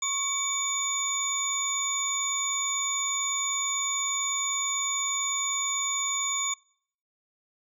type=tone cluster; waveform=sine; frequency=1096 / 2271 / 3583 / 6860 Hz; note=C#6 / C#7 / A7 / A8; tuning=-20 / +41 / +31 / -45 cents; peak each=-34 / -35 / -34 / -27 dBFS; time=0.02-6.54 s; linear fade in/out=5 ms; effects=noise-tail reverb RT60 0.6 s tail -25 dB re dry + tanh soft clip ceiling -18 dBFS